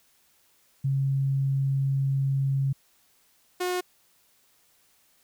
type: tone pair in turn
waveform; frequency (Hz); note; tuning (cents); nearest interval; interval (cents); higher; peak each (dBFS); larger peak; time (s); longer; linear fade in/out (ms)
sine / sawtooth; 136.4 / 361.3; C#3 / F#4; -28 / -41; octave + perfect fourth; 1687; second; -22; neither; 0.84-2.73 / 3.6-3.81; first; 10
effects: white hiss -64 dBFS RMS until 5.23 s